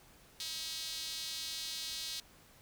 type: tone with high-pass filter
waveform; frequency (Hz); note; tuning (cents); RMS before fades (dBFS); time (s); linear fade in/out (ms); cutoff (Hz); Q
sawtooth; 319.9; D#4; +48; -41; 0.4-2.2; 2; 4000; 2.6
effects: pink hiss -61 dBFS RMS until 2.61 s